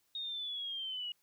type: linear sweep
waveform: sine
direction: down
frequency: 3729 to 2883 Hz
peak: -37 dBFS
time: 0.15-1.12 s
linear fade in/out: 2 ms
effects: white hiss -75 dBFS RMS until 1.22 s